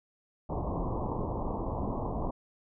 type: low-pass noise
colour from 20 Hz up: pink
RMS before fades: -33 dBFS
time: 0.49-2.31 s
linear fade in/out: 10 ms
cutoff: 1100 Hz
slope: 96 dB/octave
effects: none